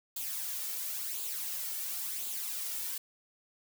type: noise with flanger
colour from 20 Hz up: blue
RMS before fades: -37 dBFS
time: 0.16-2.98 s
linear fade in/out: 5 ms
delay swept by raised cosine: 0.26 to 2.26 ms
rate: 0.95 Hz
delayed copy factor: +0.55
effects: none